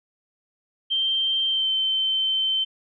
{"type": "tone with pitch glide", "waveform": "sine", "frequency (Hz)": [3142, 3093], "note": ["G7", "G7"], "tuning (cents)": [3, -24], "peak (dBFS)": -20, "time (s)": [0.9, 2.65], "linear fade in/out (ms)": 20, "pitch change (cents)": -27, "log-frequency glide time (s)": [1.48, 1.7], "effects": []}